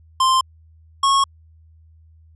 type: tone pair in turn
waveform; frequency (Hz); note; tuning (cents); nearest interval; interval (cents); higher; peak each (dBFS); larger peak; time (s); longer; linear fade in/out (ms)
square; 1046.5 / 1096.2; C6 / C#6; 0 / -20; minor second; 80; second; -14; neither; 0.2-0.41 / 1.03-1.24; neither; 5
effects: added 80 Hz sine -47 dBFS peak until 2.35 s + resampled to 24000 Hz